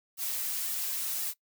blue noise with flanger, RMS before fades -33 dBFS, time 0.17-1.34 s, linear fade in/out 50 ms, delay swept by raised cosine 1.9 to 5.6 ms, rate 1.9 Hz, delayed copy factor -0.65, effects noise-tail reverb RT60 0.1 s tail -20 dB re dry

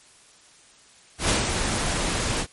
pink noise with ADSR envelope, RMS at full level -20 dBFS, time 1.18-2.47 s, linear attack 110 ms, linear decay 130 ms, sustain -5 dB, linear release 69 ms, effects white hiss -53 dBFS RMS until 2.52 s + MP3 48 kbps

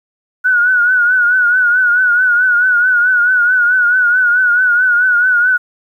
sine tone with vibrato, 1467 Hz, F#6, 15 cents flat, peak -8 dBFS, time 0.44-5.58 s, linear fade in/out 20 ms, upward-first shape triangle, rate 4.6 Hz, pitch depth 76 cents each way, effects 8-bit

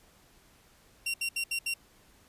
sawtooth tone bursts at uneven times, 2752 Hz, F7, 26 cents flat, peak -26 dBFS, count 5, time 1.06-1.14 / 1.21-1.29 / 1.36-1.44 / 1.51-1.59 / 1.66-1.74 s, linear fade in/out 5 ms, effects pink hiss -61 dBFS RMS until 2.28 s + resampled to 32000 Hz

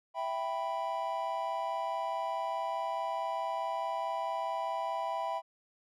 triangle chord, E minor, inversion none, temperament equal, 659.3 / 784 / 987.8 Hz, E5 / G5 / B5, 0 / 0 / 0 cents, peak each -35 / -35 / -34 dBFS, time 0.14-5.42 s, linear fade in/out 50 ms, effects none

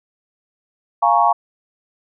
sine chord, Bb minor seventh, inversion second, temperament equal, 698.5 / 830.6 / 932.3 / 1108.7 Hz, F5 / Ab5 / Bb5 / Db6, 0 / 0 / 0 / 0 cents, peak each -17 dBFS, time 1.02-1.33 s, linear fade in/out 10 ms, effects none

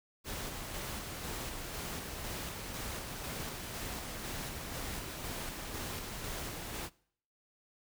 pink noise with tremolo, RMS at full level -40 dBFS, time 0.24-6.9 s, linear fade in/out 50 ms, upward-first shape square, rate 2 Hz, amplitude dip 25%, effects noise-tail reverb RT60 0.6 s tail -23 dB re dry

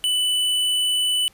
square tone, 2985 Hz, F#7, 15 cents sharp, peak -19 dBFS, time 0.04-1.28 s, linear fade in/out 0 ms, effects pink hiss -55 dBFS RMS until 1.33 s + resampled to 32000 Hz

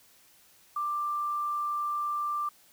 sine tone with quantisation, 1182 Hz, D6, 11 cents sharp, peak -28 dBFS, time 0.76-2.49 s, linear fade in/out 5 ms, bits 9, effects white hiss -60 dBFS RMS until 2.72 s

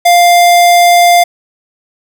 square tone, 699 Hz, F5, 1 cent sharp, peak -4 dBFS, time 0.05-1.24 s, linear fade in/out 10 ms, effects none

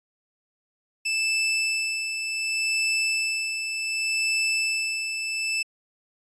sawtooth tone with tremolo, 2637 Hz, E7, in tune, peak -18 dBFS, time 1.05-5.63 s, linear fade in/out 10 ms, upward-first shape sine, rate 0.67 Hz, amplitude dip 50%, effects resampled to 22050 Hz

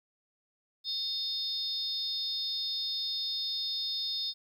sine tone cluster, 3642 / 4352 / 5100 Hz, A#7 / C#8 / D#8, -41 / -33 / +42 cents, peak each -34 / -38 / -34 dBFS, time 0.84-4.34 s, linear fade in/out 50 ms, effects tanh soft clip ceiling -23 dBFS + 11-bit

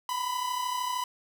45% pulse tone pair together, 970.9 / 1004 Hz, B5 / B5, -30 / +28 cents, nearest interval minor second, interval 58 cents, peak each -35 / -30 dBFS, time 0.09-1.04 s, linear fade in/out 2 ms, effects none

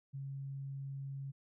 sine tone, 137.2 Hz, C#3, 17 cents flat, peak -40 dBFS, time 0.13-1.32 s, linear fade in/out 20 ms, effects none

